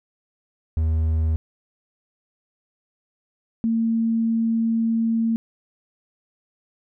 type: tone pair in turn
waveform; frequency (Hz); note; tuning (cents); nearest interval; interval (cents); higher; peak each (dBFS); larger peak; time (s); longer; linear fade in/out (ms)
triangle / sine; 79.7 / 227.1; D#2 / A#3; +42 / -45; octave + tritone; 1813; second; -16 / -18; first; 0.77-1.36 / 3.64-5.36; second; 0
effects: none